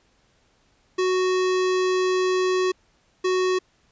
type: tone pair in turn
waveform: square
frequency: 370 / 370 Hz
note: F#4 / F#4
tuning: 0 / 0 cents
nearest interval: unison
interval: 0 cents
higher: neither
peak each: -20 dBFS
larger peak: neither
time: 0.98-2.72 / 3.24-3.59 s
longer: first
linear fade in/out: 10 ms
effects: pink hiss -63 dBFS RMS until 3.91 s + resampled to 16000 Hz